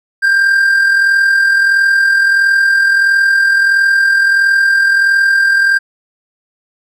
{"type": "tone with amplitude modulation", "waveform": "triangle", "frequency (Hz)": 1589, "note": "G6", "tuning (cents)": 23, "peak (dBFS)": -4, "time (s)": [0.22, 5.79], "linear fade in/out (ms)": 20, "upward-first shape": "sine", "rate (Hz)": 41.5, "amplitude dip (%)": 40, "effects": []}